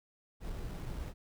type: noise with sample-and-hold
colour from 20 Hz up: brown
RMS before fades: -40 dBFS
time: 0.4-1.14 s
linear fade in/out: 50 ms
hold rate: 4410 Hz
effects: none